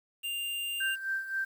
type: tone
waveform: square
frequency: 2794 Hz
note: F7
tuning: in tune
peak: -33 dBFS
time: 0.23-0.96 s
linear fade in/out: 20 ms
type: tone with tremolo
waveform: sine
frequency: 1568 Hz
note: G6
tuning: in tune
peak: -28 dBFS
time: 0.8-1.45 s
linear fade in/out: 10 ms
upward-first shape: sine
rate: 3.8 Hz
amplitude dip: 70%
effects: 9-bit